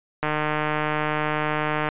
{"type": "click train", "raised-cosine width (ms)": 0.5, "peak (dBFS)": -9, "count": 253, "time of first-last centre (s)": [0.23, 1.888], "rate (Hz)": 152, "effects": ["resampled to 8000 Hz"]}